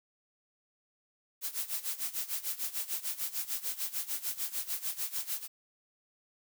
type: noise with tremolo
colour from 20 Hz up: blue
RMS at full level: -33 dBFS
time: 1.41-5.48 s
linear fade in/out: 50 ms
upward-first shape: sine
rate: 6.7 Hz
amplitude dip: 85%
effects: none